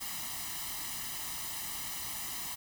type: noise with comb filter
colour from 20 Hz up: white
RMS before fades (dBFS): -39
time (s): 0-2.56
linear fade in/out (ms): 20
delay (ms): 1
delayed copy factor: +0.75
effects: none